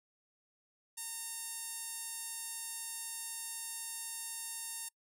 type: tone with band-pass filter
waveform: sawtooth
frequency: 916 Hz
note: A#5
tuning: 31 cents flat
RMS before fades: -43 dBFS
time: 0.97-4.89 s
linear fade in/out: 10 ms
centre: 10000 Hz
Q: 2.4
effects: noise-tail reverb RT60 0.1 s tail -25 dB re dry